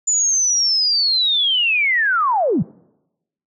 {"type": "linear sweep", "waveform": "sine", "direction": "down", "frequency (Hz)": [7050, 120], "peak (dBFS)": -14, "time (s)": [0.07, 2.63], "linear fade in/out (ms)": 10, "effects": ["noise-tail reverb RT60 0.9 s tail -24 dB re dry"]}